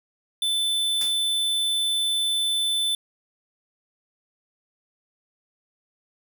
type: tone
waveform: square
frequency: 3520 Hz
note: A7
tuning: in tune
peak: -22 dBFS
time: 0.42-2.95 s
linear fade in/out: 2 ms
type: noise with exponential decay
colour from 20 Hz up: white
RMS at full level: -31 dBFS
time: 1.01-1.24 s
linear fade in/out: 1 ms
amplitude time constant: 49 ms
effects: none